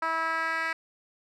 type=tone with band-pass filter sweep; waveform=10% pulse; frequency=325.1 Hz; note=E4; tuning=24 cents flat; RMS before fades=-29 dBFS; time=0.02-0.73 s; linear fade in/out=5 ms; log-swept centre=1200 to 2000 Hz; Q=1.9; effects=none